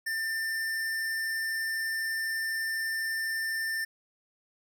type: tone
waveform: square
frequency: 1792 Hz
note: A6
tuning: 31 cents sharp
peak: -30 dBFS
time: 0.06-3.85 s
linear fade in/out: 10 ms
effects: none